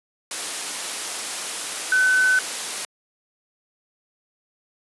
sine tone in noise, 1513 Hz, F#6, 38 cents sharp, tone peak -15 dBFS, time 1.92-2.39 s, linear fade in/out 2 ms, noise white, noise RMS -28 dBFS, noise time 0.31-2.85 s, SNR +10 dB, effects high-pass 300 Hz 12 dB/octave + resampled to 24000 Hz

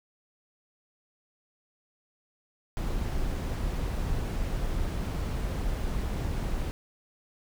brown noise, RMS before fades -30 dBFS, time 2.77-6.71 s, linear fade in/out 0 ms, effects none

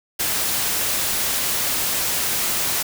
white noise, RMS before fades -22 dBFS, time 0.19-2.83 s, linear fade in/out 10 ms, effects none

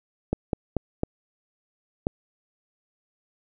clicks, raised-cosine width 2 ms, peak -10 dBFS, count 5, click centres 0.33 / 0.532 / 0.767 / 1.034 / 2.069 s, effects none

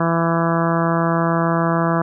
harmonic tone, 166.8 Hz, E3, 21 cents sharp, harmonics 1 / 2 / 3 / 4 / 5 / 6 / 7 / 8 / 9 / 10, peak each -19 / -23 / -27 / -23 / -30 / -25 / -25 / -28 / -32 / -32 dBFS, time 0-2.02 s, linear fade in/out 5 ms, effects none

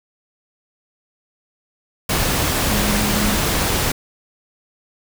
sine tone in noise, 207.7 Hz, G#3, in tune, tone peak -21 dBFS, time 2.7-3.36 s, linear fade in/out 5 ms, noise pink, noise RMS -19 dBFS, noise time 2.09-3.92 s, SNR -5 dB, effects none

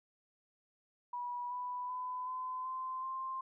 sine tone with pitch steps, 975 / 989.8 / 1004.7 / 1019.9 / 1035.4 / 1051 Hz, B5 / B5 / B5 / C6 / C6 / C6, -23 / +4 / +29 / -45 / -18 / +7 cents, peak -37 dBFS, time 1.13-3.41 s, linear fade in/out 5 ms, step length 380 ms, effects none

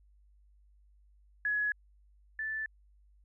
sine tone pair in turn, 1686 / 1755.6 Hz, G#6 / A6, +26 / -4 cents, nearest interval minor second, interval 70 cents, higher second, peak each -28 / -33 dBFS, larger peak first, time 1.45-1.72 / 2.39-2.66 s, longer neither, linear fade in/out 2 ms, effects added 50 Hz sine -60 dBFS peak until 3.24 s

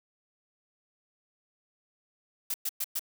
blue noise bursts, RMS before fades -31 dBFS, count 4, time 2.5-2.994 s, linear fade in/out 5 ms, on 41 ms, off 110 ms, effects none

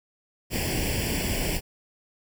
pink noise with comb filter, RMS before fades -27 dBFS, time 0.5-1.61 s, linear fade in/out 50 ms, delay 0.39 ms, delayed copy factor +0.85, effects none

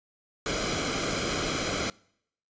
pink noise with comb filter, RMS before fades -29 dBFS, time 0.46-1.9 s, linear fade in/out 2 ms, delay 1.1 ms, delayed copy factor -0.65, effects noise-tail reverb RT60 0.7 s tail -25 dB re dry + resampled to 16000 Hz

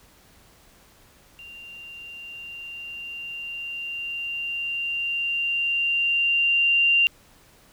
sine tone with level ramp, 2779 Hz, F7, 9 cents flat, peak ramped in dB -40 to -15 dBFS, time 1.39-7.07 s, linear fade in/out 0 ms, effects pink hiss -55 dBFS RMS until 7.72 s

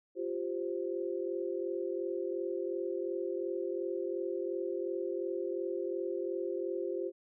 sine chord, F suspended second, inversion none, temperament equal, 349.2 / 392 / 523.3 Hz, F4 / G4 / C5, 0 / 0 / 0 cents, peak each -36 / -37 / -39 dBFS, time 0.15-7.12 s, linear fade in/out 50 ms, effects none

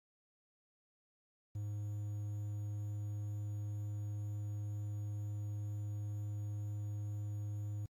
triangle tone with quantisation, 103.83 Hz, G#2, in tune, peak -36 dBFS, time 1.55-7.86 s, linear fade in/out 5 ms, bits 11, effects AAC 64 kbps

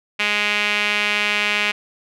sawtooth tone with band-pass filter, 207.7 Hz, G#3, in tune, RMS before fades -20 dBFS, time 0.19-1.72 s, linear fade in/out 10 ms, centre 2500 Hz, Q 3.2, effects none

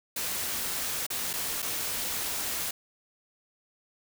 white noise with dropouts, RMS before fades -32 dBFS, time 0.16-2.71 s, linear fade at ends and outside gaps 5 ms, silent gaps 1.066-1.102 / 1.332-1.336 / 1.621-1.625 s, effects none

